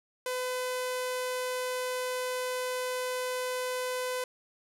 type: tone with low-pass filter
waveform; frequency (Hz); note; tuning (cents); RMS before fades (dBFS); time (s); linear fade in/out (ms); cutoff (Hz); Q
sawtooth; 505; B4; +39; -33; 0.26-4.24; 2; 12000; 1.3
effects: none